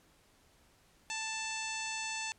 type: harmonic tone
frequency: 883 Hz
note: A5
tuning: 6 cents sharp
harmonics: 1 / 2 / 3 / 4 / 5 / 6 / 7 / 8 / 9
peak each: -43 / -45 / -40 / -47 / -46 / -51 / -45 / -48 / -47 dBFS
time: 1.1-2.32 s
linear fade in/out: 0 ms
effects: pink hiss -66 dBFS RMS until 2.38 s + low-pass 12000 Hz 12 dB/octave